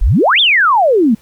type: exponential two-way sweep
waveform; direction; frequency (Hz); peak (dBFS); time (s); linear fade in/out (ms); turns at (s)
sine; up then down; 31.8 to 3677 to 205; -7; 0.01-1.15; 10; 0.4
effects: pink hiss -49 dBFS RMS until 1.21 s